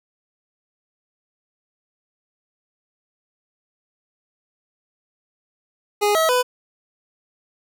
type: tone with pitch steps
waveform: 25% pulse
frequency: 413.6 / 644 / 498.5 Hz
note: G#4 / E5 / B4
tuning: -7 / -41 / +16 cents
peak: -12 dBFS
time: 6.01-6.43 s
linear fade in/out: 20 ms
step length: 140 ms
effects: none

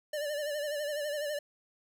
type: tone with vibrato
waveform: square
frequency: 590 Hz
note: D5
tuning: 8 cents sharp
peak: -33 dBFS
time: 0.13-1.39 s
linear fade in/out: 5 ms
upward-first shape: sine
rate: 12 Hz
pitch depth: 58 cents each way
effects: none

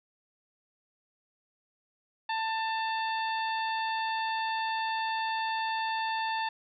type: harmonic tone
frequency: 890 Hz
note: A5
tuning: 20 cents sharp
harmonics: 1 / 2 / 3 / 4 / 5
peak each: -30 / -36 / -40 / -42 / -44 dBFS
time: 2.29-6.49 s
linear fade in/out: 5 ms
effects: none

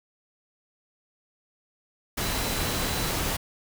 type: tone in noise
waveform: sine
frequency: 3989 Hz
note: B7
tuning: 17 cents sharp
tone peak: -39 dBFS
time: 2.21-3.12 s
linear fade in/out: 10 ms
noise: pink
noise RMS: -28 dBFS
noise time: 2.17-3.37 s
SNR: -14 dB
effects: none

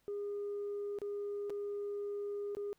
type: tone with dropouts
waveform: sine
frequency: 407.8 Hz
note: G#4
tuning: 32 cents flat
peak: -35 dBFS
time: 0.08-2.73 s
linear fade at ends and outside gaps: 0 ms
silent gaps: 0.987-1.017 / 1.497-1.503 / 2.55-2.569 s
effects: tanh soft clip ceiling -34 dBFS + pink hiss -75 dBFS RMS until 2.78 s

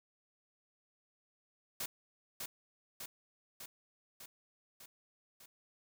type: noise with echo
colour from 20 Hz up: white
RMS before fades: -39 dBFS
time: 1.8-1.86 s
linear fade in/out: 5 ms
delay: 600 ms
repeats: 6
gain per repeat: -3 dB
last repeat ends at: 5.46 s
effects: none

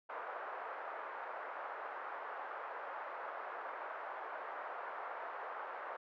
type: band-pass noise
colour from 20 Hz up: white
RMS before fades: -45 dBFS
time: 0.09-5.97 s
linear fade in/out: 10 ms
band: 520 to 1400 Hz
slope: 24 dB/octave
effects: none

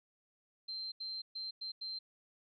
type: tone bursts at uneven times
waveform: sine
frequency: 4133 Hz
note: C8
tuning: 22 cents flat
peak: -39 dBFS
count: 5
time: 0.68-0.92 / 1-1.22 / 1.35-1.51 / 1.61-1.72 / 1.81-1.99 s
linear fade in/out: 10 ms
effects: none

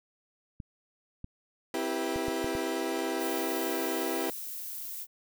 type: clicks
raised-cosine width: 5 ms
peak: -27 dBFS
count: 6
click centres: 0.602 / 1.244 / 2.16 / 2.283 / 2.444 / 2.552 s
type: chord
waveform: 30% pulse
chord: C major seventh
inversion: none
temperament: equal with one note detuned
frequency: 261.6 / 329.6 / 392 / 483.2 Hz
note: C4 / E4 / G4 / B4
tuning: 0 / 0 / 0 / -38 cents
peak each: -35 / -31 / -32 / -35 dBFS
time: 1.74-4.3 s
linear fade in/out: 2 ms
type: noise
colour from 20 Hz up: violet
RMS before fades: -39 dBFS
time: 3.18-5.07 s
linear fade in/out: 50 ms
effects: none

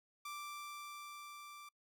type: tone with level ramp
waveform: sawtooth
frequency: 1174.7 Hz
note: D6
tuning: in tune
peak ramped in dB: -40 to -48 dBFS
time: 0.25-1.69 s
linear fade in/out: 5 ms
effects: noise-tail reverb RT60 0.1 s tail -26 dB re dry

